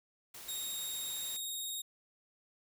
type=noise; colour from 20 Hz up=white; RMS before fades=-49 dBFS; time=0.34-1.37 s; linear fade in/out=5 ms
type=tone with vibrato; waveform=15% pulse; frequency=3743 Hz; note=A#7; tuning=6 cents sharp; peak=-31 dBFS; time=0.48-1.82 s; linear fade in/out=10 ms; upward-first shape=sine; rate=20 Hz; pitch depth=29 cents each way
effects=none